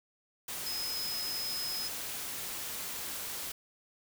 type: tone in noise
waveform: sine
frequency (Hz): 5100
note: D#8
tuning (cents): +42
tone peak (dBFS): -35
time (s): 0.66-1.88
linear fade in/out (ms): 5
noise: white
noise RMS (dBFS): -39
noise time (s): 0.48-3.52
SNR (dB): +1
effects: none